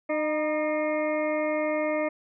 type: harmonic tone with a mistuned harmonic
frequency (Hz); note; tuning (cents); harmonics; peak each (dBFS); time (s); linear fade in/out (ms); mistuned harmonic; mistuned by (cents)
305.3; D#4; -33; 1 / 2 / 3 / 4 / 6 / 7 / 8; -30 / -26 / -38 / -37 / -40 / -35 / -44; 0.09-2.09; 10; 3; +54
effects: none